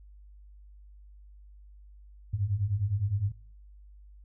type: beating tone pair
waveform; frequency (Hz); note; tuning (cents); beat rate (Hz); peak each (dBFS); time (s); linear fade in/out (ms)
sine; 94.3 / 104.1; F#2 / G#2; +33 / +5; 9.8; -31 / -28; 2.33-3.32; 10
effects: noise-tail reverb RT60 0.6 s tail -26 dB re dry + added 50 Hz sine -49 dBFS peak until 4.24 s